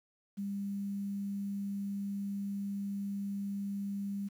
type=tone with quantisation; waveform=sine; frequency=199.7 Hz; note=G3; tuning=32 cents sharp; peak=-34 dBFS; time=0.37-4.29 s; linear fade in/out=20 ms; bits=10; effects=none